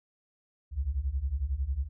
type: beating tone pair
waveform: sine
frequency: 61.6 / 72.6 Hz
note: B1 / D2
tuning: -4 / -19 cents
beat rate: 11 Hz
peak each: -32 / -30 dBFS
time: 0.71-1.89 s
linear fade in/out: 50 ms
effects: none